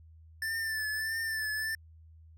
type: tone with vibrato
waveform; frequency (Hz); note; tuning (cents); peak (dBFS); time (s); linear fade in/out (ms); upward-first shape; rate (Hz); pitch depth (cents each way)
square; 1765; A6; +5; -32; 0.42-1.75; 2; triangle; 1.6; 49
effects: added 80 Hz sine -52 dBFS peak until 2.37 s